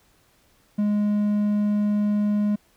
triangle tone, 207.7 Hz, G#3, in tune, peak -17 dBFS, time 0.78-2.56 s, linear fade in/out 10 ms, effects pink hiss -61 dBFS RMS until 2.76 s

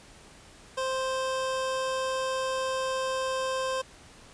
25% pulse tone, 523.3 Hz, C5, in tune, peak -24 dBFS, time 0.77-3.82 s, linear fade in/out 10 ms, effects pink hiss -52 dBFS RMS until 4.33 s + resampled to 22050 Hz

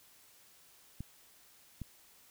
clicks, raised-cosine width 5 ms, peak -28 / -28 dBFS, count 2, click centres 1.006 / 1.817 s, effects white hiss -62 dBFS RMS until 2.3 s

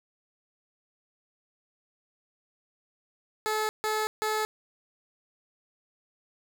15% pulse tone bursts, 431.2 Hz, A4, 35 cents flat, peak -20 dBFS, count 3, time 3.46-4.45 s, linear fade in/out 0 ms, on 230 ms, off 150 ms, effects none

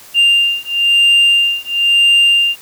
sine beating tone pair, 2794 / 2795 Hz, F7 / F7, 0 / +1 cents, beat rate 1 Hz, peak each -10 dBFS, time 0.14-2.56 s, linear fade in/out 50 ms, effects tanh soft clip ceiling -5 dBFS + white hiss -39 dBFS RMS until 2.61 s

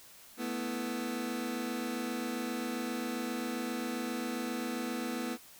sawtooth chord, A suspended second, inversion none, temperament just, 220 / 247.5 / 330 Hz, A3 / B3 / E4, 0 / +4 / +2 cents, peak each -36 / -32 / -36 dBFS, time 0.37-5.38 s, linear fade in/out 50 ms, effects white hiss -55 dBFS RMS until 5.59 s

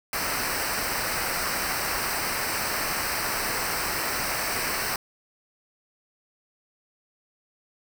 pink noise with comb filter, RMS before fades -28 dBFS, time 0.13-4.96 s, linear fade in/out 2 ms, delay 0.29 ms, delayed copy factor -0.75, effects none

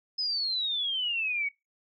sine exponential sweep, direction down, 5120 to 2217 Hz, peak -27 dBFS, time 0.18-1.49 s, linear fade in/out 10 ms, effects noise-tail reverb RT60 0.2 s tail -21 dB re dry

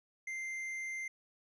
triangle tone with tanh clipping, 2089 Hz, C7, 3 cents flat, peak -39 dBFS, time 0.27-1.08 s, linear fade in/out 5 ms, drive 11 dB, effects none

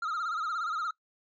triangle tone with vibrato, 1318.5 Hz, E6, in tune, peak -28 dBFS, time 0.02-0.91 s, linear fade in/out 5 ms, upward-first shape sine, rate 17 Hz, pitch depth 110 cents each way, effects noise-tail reverb RT60 0.1 s tail -21 dB re dry + resampled to 16000 Hz

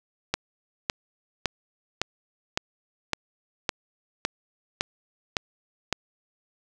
click train, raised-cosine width 0.2 ms, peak -6 dBFS, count 11, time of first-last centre 0.34-5.927 s, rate 1.79 Hz, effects none

